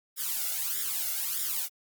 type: noise with flanger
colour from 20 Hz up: blue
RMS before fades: -31 dBFS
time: 0.16-1.69 s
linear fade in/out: 50 ms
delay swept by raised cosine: 0.56 to 1.46 ms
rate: 1.6 Hz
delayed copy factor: +1
effects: Opus 48 kbps